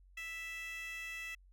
15% pulse tone with high-pass filter, 659.3 Hz, E5, in tune, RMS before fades -44 dBFS, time 0.17-1.35 s, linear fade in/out 5 ms, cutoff 2300 Hz, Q 7.8, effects added 46 Hz sine -59 dBFS peak until 1.52 s

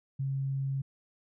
sine tone, 136 Hz, C#3, 33 cents flat, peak -29 dBFS, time 0.19-0.82 s, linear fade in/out 10 ms, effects none

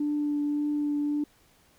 sine tone with vibrato, 293.7 Hz, D4, in tune, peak -24 dBFS, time 0-1.24 s, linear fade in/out 5 ms, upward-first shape triangle, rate 1.8 Hz, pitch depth 13 cents each way, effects tanh soft clip ceiling -20 dBFS + pink hiss -62 dBFS RMS until 1.78 s

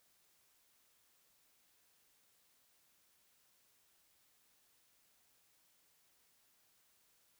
silence, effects white hiss -73 dBFS RMS until 7.39 s

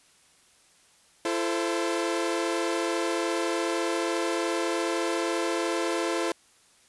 sawtooth chord, A minor, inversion second, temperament equal with one note detuned, 337.5 / 440 / 523.3 Hz, E4 / A4 / C5, +41 / 0 / 0 cents, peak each -24 / -28 / -28 dBFS, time 1.25-6.32 s, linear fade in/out 2 ms, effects white hiss -60 dBFS RMS until 6.88 s + resampled to 24000 Hz

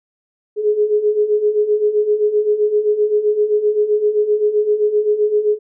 sine beating tone pair, 415.3 / 423 Hz, G#4 / G#4, 0 / +32 cents, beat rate 7.7 Hz, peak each -19 / -14 dBFS, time 0.56-5.59 s, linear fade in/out 50 ms, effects none

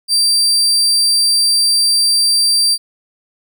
35% pulse tone, 4700 Hz, D8, 1 cent sharp, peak -9 dBFS, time 0.08-2.78 s, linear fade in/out 50 ms, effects none

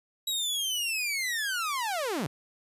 sawtooth linear sweep, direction down, 3879 to 116.54 Hz, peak -25 dBFS, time 0.27-2.27 s, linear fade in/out 5 ms, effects resampled to 32000 Hz

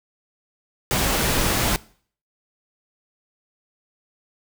pink noise, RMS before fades -21 dBFS, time 0.91-1.76 s, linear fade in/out 0 ms, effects noise-tail reverb RT60 0.5 s tail -21 dB re dry

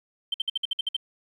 sine tone bursts, 3120 Hz, G7, 9 cents flat, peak -22 dBFS, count 9, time 0.32-0.966 s, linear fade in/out 5 ms, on 22 ms, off 56 ms, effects tanh soft clip ceiling -18 dBFS + 10-bit

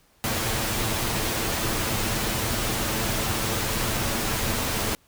pink noise with comb filter, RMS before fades -26 dBFS, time 0.24-4.95 s, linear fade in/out 0 ms, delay 9 ms, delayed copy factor +0.5, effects pink hiss -61 dBFS RMS until 5.07 s

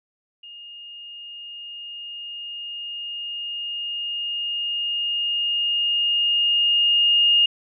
sine tone with level ramp, 2840 Hz, F7, 28 cents sharp, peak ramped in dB -38 to -13 dBFS, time 0.43-7.46 s, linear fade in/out 5 ms, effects none

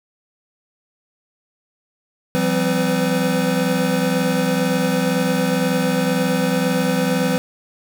square tone cluster, 170.6 / 192.6 / 257.9 / 503 Hz, F3 / G3 / C4 / B4, -40 / -30 / -25 / +32 cents, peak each -23 dBFS, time 2.35-7.38 s, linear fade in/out 0 ms, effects none

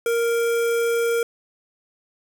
square tone with notch filter, 466.2 Hz, A#4, in tune, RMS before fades -21 dBFS, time 0.06-1.23 s, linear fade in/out 2 ms, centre 4300 Hz, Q 1.6, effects none

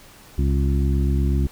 harmonic tone with a mistuned harmonic, 68 Hz, C#2, 33 cents flat, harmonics 1 / 2 / 3 / 4 / 5, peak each -18 / -24 / -28 / -30 / -32 dBFS, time 0.38-1.47 s, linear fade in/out 5 ms, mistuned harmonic 5, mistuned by +50 cents, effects pink hiss -47 dBFS RMS until 1.51 s

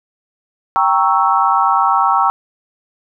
sine chord, G diminished seventh, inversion none, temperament equal, 784 / 932.3 / 1108.7 / 1318.5 Hz, G5 / Bb5 / Db6 / Fb6, 0 / 0 / 0 / 0 cents, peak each -16 dBFS, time 0.76-2.3 s, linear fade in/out 0 ms, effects none

